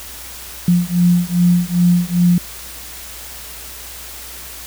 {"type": "beating tone pair", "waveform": "sine", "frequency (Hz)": [174.6, 177.1], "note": ["F3", "F3"], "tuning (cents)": [0, 24], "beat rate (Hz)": 2.5, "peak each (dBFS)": -14, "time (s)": [0.68, 2.38], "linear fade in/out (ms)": 2, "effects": ["added 60 Hz sine -40 dBFS peak until 4.66 s", "white hiss -33 dBFS RMS until 4.66 s"]}